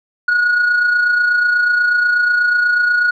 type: tone with amplitude modulation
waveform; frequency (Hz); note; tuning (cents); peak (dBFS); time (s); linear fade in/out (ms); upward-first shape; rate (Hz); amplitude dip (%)
sine; 1452; F#6; -33; -7; 0.28-3.11; 5; sine; 28.2; 50
effects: tanh soft clip ceiling -9 dBFS